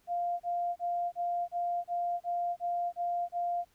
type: tone bursts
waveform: sine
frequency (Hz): 698.5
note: F5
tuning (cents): 0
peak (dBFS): -29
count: 10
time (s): 0.07-3.649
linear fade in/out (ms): 50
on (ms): 330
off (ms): 31
effects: pink hiss -69 dBFS RMS until 3.74 s